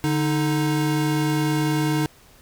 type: tone pair together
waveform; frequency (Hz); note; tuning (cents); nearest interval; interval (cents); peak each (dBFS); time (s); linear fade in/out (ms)
square; 146.82 / 311.1; D3 / D#4; 0 / 0; octave + minor second; 1300; -23; 0.04-2.06; 0
effects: pink hiss -52 dBFS RMS until 2.41 s